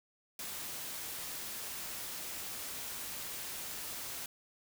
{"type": "noise", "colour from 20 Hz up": "white", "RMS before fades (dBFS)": -42, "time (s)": [0.39, 4.26], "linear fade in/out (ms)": 2, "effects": []}